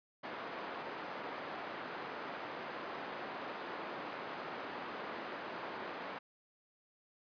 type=band-pass noise; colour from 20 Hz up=white; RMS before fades=-44 dBFS; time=0.23-6.19 s; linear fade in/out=10 ms; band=250 to 1300 Hz; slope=12 dB/octave; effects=resampled to 11025 Hz